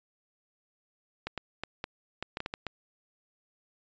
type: clicks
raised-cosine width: 0.3 ms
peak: -18 dBFS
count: 10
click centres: 1.27 / 1.377 / 1.636 / 1.841 / 2.226 / 2.371 / 2.404 / 2.461 / 2.539 / 2.667 s
effects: resampled to 16000 Hz